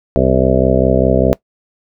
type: harmonic tone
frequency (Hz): 65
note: C2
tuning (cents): -11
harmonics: 1 / 2 / 3 / 4 / 6 / 7 / 8 / 9 / 10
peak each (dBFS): -18 / -18 / -18 / -18 / -18 / -18 / -18 / -18 / -18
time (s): 0.16-1.33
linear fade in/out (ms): 0
effects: noise-tail reverb RT60 0.1 s tail -20 dB re dry